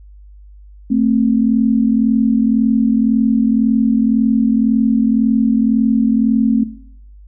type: tone pair together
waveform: sine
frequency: 221.9 / 263.8 Hz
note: A3 / C4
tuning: +15 / +14 cents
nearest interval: minor third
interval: 299 cents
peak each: -14 dBFS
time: 0.9-6.64 s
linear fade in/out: 10 ms
effects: noise-tail reverb RT60 0.7 s tail -17 dB re dry + added 50 Hz sine -37 dBFS peak until 7.27 s